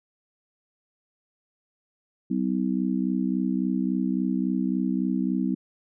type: harmonic tone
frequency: 63.6 Hz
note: C2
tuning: 48 cents flat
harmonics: 3 / 4 / 5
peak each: -26 / -26 / -30 dBFS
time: 2.3-5.55 s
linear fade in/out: 10 ms
effects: none